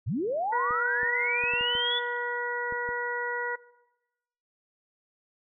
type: linear sweep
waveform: sine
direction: up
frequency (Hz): 77.78 to 3489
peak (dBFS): -26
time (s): 0.06-2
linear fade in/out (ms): 20
type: harmonic tone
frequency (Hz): 483.2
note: B4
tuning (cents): -38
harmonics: 1 / 2 / 3 / 4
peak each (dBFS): -34 / -34 / -34 / -34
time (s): 0.52-3.56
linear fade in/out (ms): 10
type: clicks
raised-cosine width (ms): 3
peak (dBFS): -31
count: 8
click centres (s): 0.708 / 1.032 / 1.438 / 1.537 / 1.61 / 1.752 / 2.724 / 2.89
effects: noise-tail reverb RT60 1.0 s tail -20 dB re dry